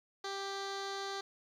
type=tone with low-pass filter; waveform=15% pulse; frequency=393.3 Hz; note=G4; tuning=6 cents sharp; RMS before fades=-40 dBFS; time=0.24-1.21 s; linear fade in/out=5 ms; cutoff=5000 Hz; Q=2.9; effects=11-bit